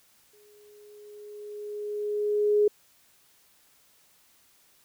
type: tone with exponential growth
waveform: sine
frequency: 416.9 Hz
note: G#4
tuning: 7 cents sharp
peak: -17 dBFS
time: 0.33-2.68 s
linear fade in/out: 5 ms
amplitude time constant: 510 ms
effects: white hiss -62 dBFS RMS until 4.84 s